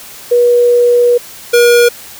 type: tone pair in turn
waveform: sine / square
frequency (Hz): 483.4 / 478.4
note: B4 / A#4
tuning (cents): -37 / +45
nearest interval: unison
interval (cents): 18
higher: first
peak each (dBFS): -5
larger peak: neither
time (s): 0.31-1.18 / 1.53-1.89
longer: first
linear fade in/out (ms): 10
effects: white hiss -32 dBFS RMS until 2.19 s